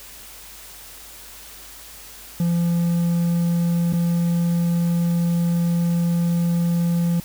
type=tone with dropouts; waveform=triangle; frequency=171 Hz; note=F3; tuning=36 cents flat; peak=-15 dBFS; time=2.4-7.2 s; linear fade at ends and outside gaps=2 ms; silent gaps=3.926-3.935 s; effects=added 50 Hz sine -50 dBFS peak until 7.24 s + white hiss -41 dBFS RMS until 7.24 s